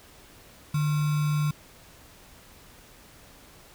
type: tone with sample-and-hold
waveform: sine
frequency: 150 Hz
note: D3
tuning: 37 cents sharp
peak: -22 dBFS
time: 0.74-1.51 s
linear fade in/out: 5 ms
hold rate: 1225 Hz
effects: pink hiss -52 dBFS RMS until 3.74 s